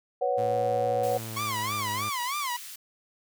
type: chord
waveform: sine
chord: B suspended second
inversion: none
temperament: just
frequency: 493.9 / 555.6 / 740.8 Hz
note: B4 / C#5 / F#5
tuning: 0 / +4 / +2 cents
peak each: -28 / -28 / -28 dBFS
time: 0.21-1.18 s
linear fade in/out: 10 ms
type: tone with pitch glide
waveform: sawtooth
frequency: 113.7 to 104.87 Hz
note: A#2 to G#2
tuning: -43 to +17 cents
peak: -32 dBFS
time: 0.37-2.1 s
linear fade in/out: 20 ms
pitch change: -140 cents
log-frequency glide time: 1.15-1.86 s
type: high-pass noise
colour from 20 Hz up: white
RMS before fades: -42 dBFS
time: 1.03-2.76 s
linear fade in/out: 5 ms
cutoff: 1800 Hz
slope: 12 dB/octave
type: tone with vibrato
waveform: sawtooth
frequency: 1071 Hz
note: C6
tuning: 40 cents sharp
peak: -25 dBFS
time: 1.36-2.57 s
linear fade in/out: 10 ms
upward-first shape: sine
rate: 3.2 Hz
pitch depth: 190 cents each way
effects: none